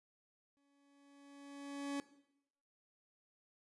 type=tone with exponential growth; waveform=40% pulse; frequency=281.6 Hz; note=C#4; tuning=27 cents sharp; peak=-36 dBFS; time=0.57-2 s; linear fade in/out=0 ms; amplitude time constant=310 ms; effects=noise-tail reverb RT60 0.8 s tail -17 dB re dry + resampled to 24000 Hz